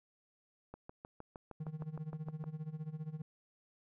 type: click train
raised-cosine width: 1 ms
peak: -33 dBFS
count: 12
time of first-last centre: 0.74-2.44 s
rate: 6.47 Hz
type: tone with tremolo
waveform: triangle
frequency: 155.56 Hz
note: D#3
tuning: in tune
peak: -35 dBFS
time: 1.6-3.22 s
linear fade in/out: 5 ms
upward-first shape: sine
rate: 15 Hz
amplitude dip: 85%
effects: none